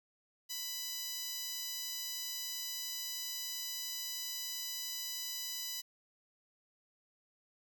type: tone with high-pass filter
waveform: 10% pulse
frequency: 993 Hz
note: B5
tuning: 9 cents sharp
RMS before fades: -41 dBFS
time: 0.49-5.82 s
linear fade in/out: 20 ms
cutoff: 4600 Hz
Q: 0.65
effects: none